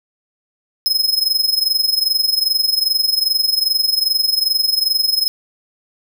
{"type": "tone with amplitude modulation", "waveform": "45% pulse", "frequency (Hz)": 5130, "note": "E8", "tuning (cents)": -48, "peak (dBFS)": -11, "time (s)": [0.86, 5.28], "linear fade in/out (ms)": 0, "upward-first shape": "sine", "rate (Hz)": 22.5, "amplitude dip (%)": 80, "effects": []}